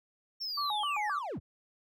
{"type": "linear sweep", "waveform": "triangle", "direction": "down", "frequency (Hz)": [5500, 32.55], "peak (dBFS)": -33, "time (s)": [0.4, 1.4], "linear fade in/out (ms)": 20}
{"type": "tone with vibrato", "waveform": "sine", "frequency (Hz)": 987.8, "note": "B5", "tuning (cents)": 0, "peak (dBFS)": -31, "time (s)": [0.57, 1.2], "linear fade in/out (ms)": 10, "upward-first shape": "square", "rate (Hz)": 3.8, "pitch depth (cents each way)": 280}
{"effects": []}